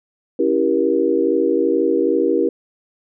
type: chord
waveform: sine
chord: C# diminished seventh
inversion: none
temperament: equal with one note detuned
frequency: 277.2 / 329.6 / 392 / 476 Hz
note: C#4 / E4 / G4 / Bb4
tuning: 0 / 0 / 0 / +36 cents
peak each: -22 / -19 / -19 / -19 dBFS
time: 0.39-2.49 s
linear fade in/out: 5 ms
effects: none